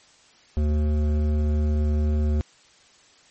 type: tone with hard clipping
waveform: triangle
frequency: 75.2 Hz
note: D2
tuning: 42 cents sharp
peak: -21 dBFS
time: 0.57-2.41 s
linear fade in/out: 0 ms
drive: 16 dB
effects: white hiss -55 dBFS RMS until 3.3 s + MP3 32 kbps